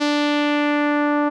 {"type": "tone with low-pass filter sweep", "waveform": "sawtooth", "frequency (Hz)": 293.7, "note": "D4", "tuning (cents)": 0, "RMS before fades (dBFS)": -19, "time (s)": [0, 1.3], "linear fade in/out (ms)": 20, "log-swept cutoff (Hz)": [4900, 1200], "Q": 1.6, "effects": []}